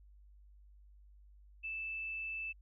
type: tone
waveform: sine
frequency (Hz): 2637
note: E7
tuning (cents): 0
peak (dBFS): -38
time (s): 1.63-2.53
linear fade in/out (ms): 20
effects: added 50 Hz sine -57 dBFS peak until 2.61 s